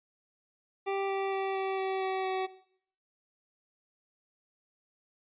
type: tone with pitch steps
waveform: 25% pulse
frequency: 392 / 389.5 / 387.1 / 384.6 / 382.2 / 379.7 / 377.3 Hz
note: G4 / G4 / G4 / G4 / G4 / F#4 / F#4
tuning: 0 / -11 / -22 / -33 / -44 / +45 / +34 cents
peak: -26 dBFS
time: 0.86-2.47 s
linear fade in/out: 20 ms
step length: 230 ms
effects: noise-tail reverb RT60 0.6 s tail -17 dB re dry + resampled to 8000 Hz